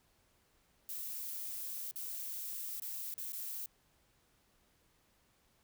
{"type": "noise with dropouts", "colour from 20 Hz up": "violet", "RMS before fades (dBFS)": -42, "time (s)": [0.89, 3.66], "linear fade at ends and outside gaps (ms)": 2, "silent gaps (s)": [[1.912, 1.958], [2.799, 2.82], [3.141, 3.179], [3.322, 3.33]], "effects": ["pink hiss -72 dBFS RMS until 5.63 s"]}